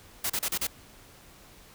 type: noise bursts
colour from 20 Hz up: white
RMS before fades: -29 dBFS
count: 5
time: 0.24-0.67 s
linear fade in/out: 5 ms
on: 58 ms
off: 35 ms
effects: pink hiss -53 dBFS RMS until 1.74 s